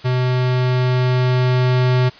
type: tone with level ramp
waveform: square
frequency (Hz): 126.5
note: B2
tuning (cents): +42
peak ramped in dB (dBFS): -16 to -13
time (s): 0.04-2.1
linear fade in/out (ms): 20
effects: white hiss -42 dBFS RMS until 2.19 s + resampled to 11025 Hz